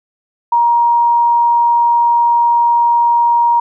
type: tone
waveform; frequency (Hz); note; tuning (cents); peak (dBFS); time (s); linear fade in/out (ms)
sine; 944; A#5; +22; -8; 0.52-3.6; 5
effects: none